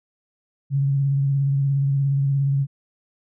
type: tone with vibrato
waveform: sine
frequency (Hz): 138.59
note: C#3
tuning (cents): 0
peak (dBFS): -17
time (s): 0.7-2.67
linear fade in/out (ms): 50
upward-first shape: sine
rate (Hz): 17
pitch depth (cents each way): 30
effects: none